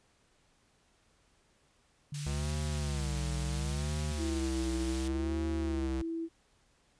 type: tone with pitch glide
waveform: sine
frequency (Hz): 145.3 to 148.87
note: D3 to D3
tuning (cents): -18 to +24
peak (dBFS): -36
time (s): 2.12-4.12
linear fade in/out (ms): 5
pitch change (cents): +42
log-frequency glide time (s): 3.13-3.99
type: high-pass noise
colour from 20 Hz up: pink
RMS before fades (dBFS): -45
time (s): 2.14-5.08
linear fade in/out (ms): 5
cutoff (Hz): 3000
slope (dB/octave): 12
type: tone with vibrato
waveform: square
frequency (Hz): 68.9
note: C#2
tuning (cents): -10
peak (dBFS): -34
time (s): 2.26-6.02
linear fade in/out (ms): 5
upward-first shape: sine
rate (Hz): 0.7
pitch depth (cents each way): 160
type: tone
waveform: sine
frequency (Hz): 329.6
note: E4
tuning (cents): 0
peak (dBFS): -33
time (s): 4.17-6.29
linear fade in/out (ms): 50
effects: pink hiss -69 dBFS RMS until 6.99 s + resampled to 22050 Hz